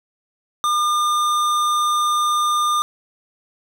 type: tone with hard clipping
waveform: sine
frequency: 1206 Hz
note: D6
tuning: 46 cents sharp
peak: -18 dBFS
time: 0.64-2.82 s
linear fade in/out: 0 ms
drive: 15 dB
effects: none